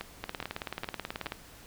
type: two click trains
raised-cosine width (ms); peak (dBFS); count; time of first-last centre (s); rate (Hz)
0.3; -19 / -18; 4 / 21; 0.01-1.26 / 0.24-1.321; 2.4 / 18.5
effects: pink hiss -52 dBFS RMS until 1.66 s